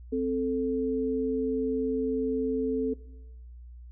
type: tone pair together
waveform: sine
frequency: 261.6 / 440 Hz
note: C4 / A4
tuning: 0 / 0 cents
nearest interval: major sixth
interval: 900 cents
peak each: -28 dBFS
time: 0.12-2.94 s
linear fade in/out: 10 ms
effects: noise-tail reverb RT60 0.9 s tail -19 dB re dry + added 60 Hz sine -43 dBFS peak until 3.91 s